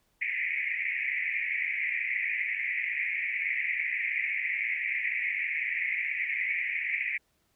white band-pass noise, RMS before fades -31 dBFS, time 0.21-7.18 s, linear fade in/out 10 ms, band 1900 to 2400 Hz, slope 96 dB/octave, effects pink hiss -72 dBFS RMS until 7.55 s

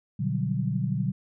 sine chord, G major seventh, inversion first, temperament just, 122.5 / 147 / 183.75 / 196 Hz, B2 / D3 / F#3 / G3, -14 / +2 / -12 / 0 cents, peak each -29 / -29 / -30 / -33 dBFS, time 0.19-1.12 s, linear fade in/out 10 ms, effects none

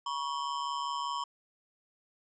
square ring-modulated tone, 1036 Hz, C6, 17 cents flat, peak -30 dBFS, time 0.06-1.24 s, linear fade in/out 5 ms, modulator 72.5 Hz, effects resampled to 16000 Hz

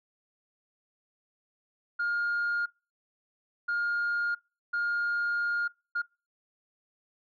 sine tone bursts at uneven times, 1416 Hz, F6, 23 cents sharp, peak -25 dBFS, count 4, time 1.99-2.66 / 3.68-4.35 / 4.73-5.68 / 5.95-6.02 s, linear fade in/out 10 ms, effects noise-tail reverb RT60 0.3 s tail -25 dB re dry + tanh soft clip ceiling -24 dBFS

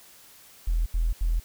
triangle tone bursts, 41.11 Hz, E1, 4 cents flat, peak -17 dBFS, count 3, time 0.67-1.398 s, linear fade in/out 10 ms, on 190 ms, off 79 ms, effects tanh soft clip ceiling -19 dBFS + white hiss -52 dBFS RMS until 1.44 s

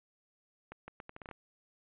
accelerating click train, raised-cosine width 0.5 ms, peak -30 dBFS, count 9, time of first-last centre 0.72-1.312 s, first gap 160 ms, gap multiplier 0.76, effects resampled to 8000 Hz

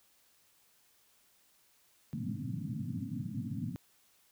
pink band-pass noise, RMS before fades -38 dBFS, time 2.13-3.76 s, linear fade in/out 0 ms, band 100 to 280 Hz, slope 96 dB/octave, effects white hiss -68 dBFS RMS until 4.31 s

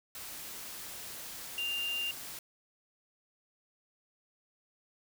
sine tone in noise, 2794 Hz, F7, in tune, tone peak -32 dBFS, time 1.58-2.11 s, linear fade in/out 2 ms, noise white, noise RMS -44 dBFS, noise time 0.15-2.39 s, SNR +9 dB, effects none

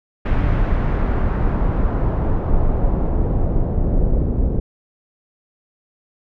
brown noise with low-pass filter sweep, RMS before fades -17 dBFS, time 0.25-4.6 s, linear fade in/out 10 ms, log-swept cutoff 2100 to 430 Hz, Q 1.1, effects none

